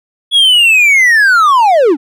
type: linear sweep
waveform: triangle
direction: down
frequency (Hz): 3390 to 252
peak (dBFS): -3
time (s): 0.31-1.97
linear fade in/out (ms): 50
effects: none